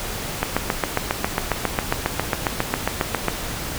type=click train; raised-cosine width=0.5 ms; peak=-3 dBFS; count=22; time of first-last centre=0.43-3.283 s; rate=7.36 Hz; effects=pink hiss -29 dBFS RMS until 3.78 s